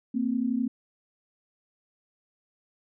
sine tone pair together, 229.8 / 261.6 Hz, A#3 / C4, -25 / 0 cents, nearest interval major second, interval 225 cents, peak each -27 dBFS, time 0.14-0.68 s, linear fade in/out 10 ms, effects none

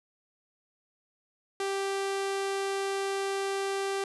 sawtooth tone, 392 Hz, G4, in tune, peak -25 dBFS, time 1.6-4.04 s, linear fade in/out 2 ms, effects resampled to 24000 Hz + 11-bit

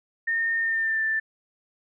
sine tone with pitch glide, 1827 to 1770.9 Hz, A#6 to A6, -35 to +11 cents, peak -22 dBFS, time 0.27-1.2 s, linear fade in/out 10 ms, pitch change -54 cents, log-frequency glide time 0.6-1.03 s, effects none

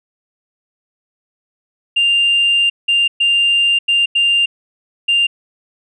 sine tone bursts at uneven times, 2794 Hz, F7, in tune, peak -9 dBFS, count 6, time 1.96-2.7 / 2.88-3.08 / 3.2-3.79 / 3.88-4.06 / 4.15-4.46 / 5.08-5.27 s, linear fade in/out 10 ms, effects tanh soft clip ceiling -7 dBFS

